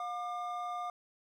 triangle tone pair together, 714 / 1200.8 Hz, F5 / D6, +38 / +38 cents, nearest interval major sixth, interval 900 cents, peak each -36 / -37 dBFS, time 0-0.9 s, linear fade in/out 2 ms, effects none

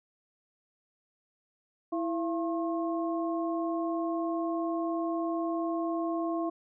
sine tone cluster, 330.2 / 681 / 1076 Hz, E4 / F5 / C6, +3 / -44 / +48 cents, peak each -30 / -34 / -38 dBFS, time 1.92-6.5 s, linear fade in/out 10 ms, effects none

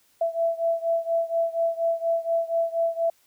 sine beating tone pair, 665 / 669.2 Hz, E5 / E5, +15 / +26 cents, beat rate 4.2 Hz, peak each -24 / -26 dBFS, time 0.21-3.1 s, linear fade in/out 5 ms, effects white hiss -63 dBFS RMS until 3.26 s

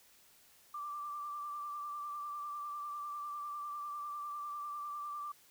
sine tone with vibrato, 1174.7 Hz, D6, in tune, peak -39 dBFS, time 0.74-5.32 s, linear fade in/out 5 ms, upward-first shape sine, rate 10 Hz, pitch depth 27 cents each way, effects white hiss -64 dBFS RMS until 5.5 s

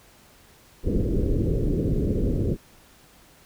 pink low-pass noise, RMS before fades -23 dBFS, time 0.83-2.57 s, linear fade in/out 50 ms, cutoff 490 Hz, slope 48 dB/octave, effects pink hiss -54 dBFS RMS until 3.45 s

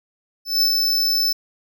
square tone with ADSR envelope, 5274 Hz, E8, in tune, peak -14 dBFS, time 0.45-1.33 s, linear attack 170 ms, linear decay 82 ms, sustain -3 dB, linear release 8 ms, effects none

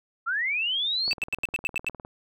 sine linear sweep, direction up, 1300 to 4656 Hz, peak -24 dBFS, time 0.26-1.14 s, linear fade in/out 20 ms
click train, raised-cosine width 1 ms, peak -26 dBFS, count 20, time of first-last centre 1.08-2.049 s, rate 19.6 Hz
triangle tone bursts, 2637 Hz, E7, in tune, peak -22 dBFS, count 8, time 1.11-1.886 s, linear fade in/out 0 ms, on 20 ms, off 88 ms
effects none

